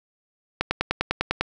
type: click train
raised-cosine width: 0.3 ms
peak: -5 dBFS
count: 9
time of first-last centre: 0.61-1.41 s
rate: 10 Hz
effects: none